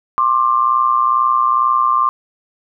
sine tone pair together, 1059 / 1181.2 Hz, C6 / D6, +21 / +10 cents, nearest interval major second, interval 189 cents, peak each -14 dBFS, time 0.18-2.09 s, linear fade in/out 0 ms, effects none

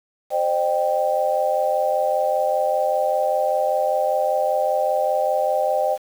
sine chord, C minor, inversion none, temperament equal with one note detuned, 523.3 / 608.4 / 784 Hz, C5 / Eb5 / G5, 0 / -39 / 0 cents, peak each -23 / -21 / -22 dBFS, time 0.3-5.98 s, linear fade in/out 50 ms, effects 7-bit

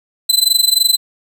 sawtooth tone with amplitude modulation, 4033 Hz, B7, 36 cents sharp, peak -4 dBFS, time 0.29-0.97 s, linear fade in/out 10 ms, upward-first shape sine, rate 23.3 Hz, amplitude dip 90%, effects none

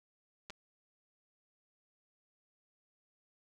clicks, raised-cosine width 0.2 ms, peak -29 dBFS, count 2, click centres 0.499 / 0.504 s, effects none

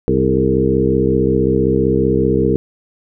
harmonic tone with a mistuned harmonic, 65.41 Hz, C2, in tune, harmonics 1 / 2 / 3 / 4 / 5 / 6 / 7, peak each -23 / -20 / -19 / -21 / -19 / -18 / -18 dBFS, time 0.08-2.56 s, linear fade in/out 0 ms, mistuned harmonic 6, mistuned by +44 cents, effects none

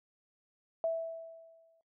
sine tone with exponential decay, 657 Hz, E5, 6 cents flat, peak -27 dBFS, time 0.84-1.81 s, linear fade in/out 1 ms, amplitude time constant 210 ms, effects noise-tail reverb RT60 0.1 s tail -23 dB re dry

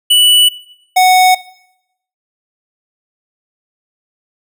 square tone pair in turn, 2960 / 740 Hz, F#7 / F#5, 0 / 0 cents, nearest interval 2 octaves, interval 2400 cents, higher first, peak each -6 dBFS, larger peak neither, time 0.1-0.49 / 0.96-1.35 s, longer neither, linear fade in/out 10 ms, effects noise-tail reverb RT60 0.8 s tail -19 dB re dry

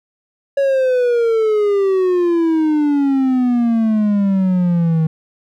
triangle exponential sweep, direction down, 560 to 157.5 Hz, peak -10 dBFS, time 0.57-5.07 s, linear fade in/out 5 ms, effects none

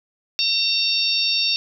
harmonic tone with a mistuned harmonic, 910 Hz, A#5, 42 cents flat, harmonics 3 / 4 / 5 / 6, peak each -24 / -23 / -23 / -23 dBFS, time 0.39-1.56 s, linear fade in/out 0 ms, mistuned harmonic 4, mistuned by +19 cents, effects none

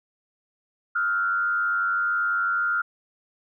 sine tone with frequency modulation, 1396.9 Hz, F6, in tune, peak -21 dBFS, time 0.95-2.82 s, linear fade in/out 10 ms, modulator 92.1 Hz, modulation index 0.72, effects none

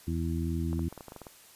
harmonic tone, 82.7 Hz, E2, 6 cents sharp, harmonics 1 / 2 / 3 / 4, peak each -31 / -34 / -36 / -37 dBFS, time 0.07-0.89 s, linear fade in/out 10 ms
clicks, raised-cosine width 1 ms, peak -29 dBFS, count 10, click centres 0.73 / 0.793 / 0.926 / 0.977 / 1.008 / 1.083 / 1.121 / 1.163 / 1.217 / 1.268 s
effects white hiss -55 dBFS RMS until 1.55 s + resampled to 32000 Hz

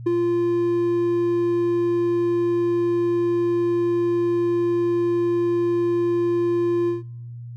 triangle tone with ADSR envelope, 346.1 Hz, F4, 16 cents flat, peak -13 dBFS, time 0.06-7.03 s, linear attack 9 ms, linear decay 14 ms, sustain -3 dB, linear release 150 ms, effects noise-tail reverb RT60 0.8 s tail -26 dB re dry + added 119 Hz sine -33 dBFS peak until 7.56 s

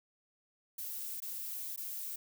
violet noise with dropouts, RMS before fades -41 dBFS, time 0.78-2.16 s, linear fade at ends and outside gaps 5 ms, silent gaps 1.203-1.221 / 1.762-1.775 s, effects none

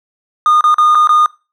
triangle tone with dropouts, 1223 Hz, D#6, 30 cents flat, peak -4 dBFS, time 0.46-1.26 s, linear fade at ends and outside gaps 1 ms, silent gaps 0.609-0.64 / 0.743-0.783 / 0.948-0.953 / 1.073-1.092 s, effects noise-tail reverb RT60 0.3 s tail -23 dB re dry + tanh soft clip ceiling 0 dBFS

